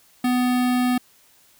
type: tone with notch filter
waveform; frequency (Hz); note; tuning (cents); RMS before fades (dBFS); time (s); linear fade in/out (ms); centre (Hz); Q
square; 249; B3; +14; -20; 0.24-0.98; 5; 6200; 1.8
effects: white hiss -56 dBFS RMS until 1.59 s